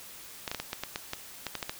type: clicks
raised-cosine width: 0.2 ms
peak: -15 dBFS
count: 12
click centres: 0.478 / 0.515 / 0.547 / 0.6 / 0.731 / 0.836 / 0.959 / 1.134 / 1.467 / 1.553 / 1.628 / 1.695 s
effects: white hiss -47 dBFS RMS until 1.79 s